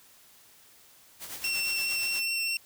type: noise with tremolo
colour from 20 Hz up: white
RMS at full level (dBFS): -38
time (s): 1.19-2.24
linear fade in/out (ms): 50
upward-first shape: sine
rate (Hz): 8.5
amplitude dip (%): 55
type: tone with vibrato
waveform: 25% pulse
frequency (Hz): 2710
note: E7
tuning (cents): +47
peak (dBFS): -24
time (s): 1.44-2.57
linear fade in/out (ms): 2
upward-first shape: triangle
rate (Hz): 4.8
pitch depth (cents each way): 9
effects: white hiss -57 dBFS RMS until 2.65 s